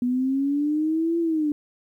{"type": "linear two-way sweep", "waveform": "sine", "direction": "up then down", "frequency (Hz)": [242.9, 339.5, 291.5], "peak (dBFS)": -20, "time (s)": [0.02, 1.52], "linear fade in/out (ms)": 2, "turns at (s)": 1.19, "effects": ["10-bit"]}